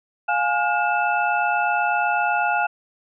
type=tone cluster; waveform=sine; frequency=704 / 832 / 1427 / 2637 Hz; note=F5 / G#5 / F6 / E7; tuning=+14 / +3 / +37 / 0 cents; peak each=-24 / -22 / -23 / -28 dBFS; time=0.28-2.67 s; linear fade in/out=10 ms; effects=none